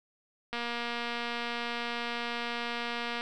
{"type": "click train", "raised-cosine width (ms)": 0.3, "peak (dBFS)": -19, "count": 636, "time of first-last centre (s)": [0.53, 3.209], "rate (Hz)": 237, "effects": []}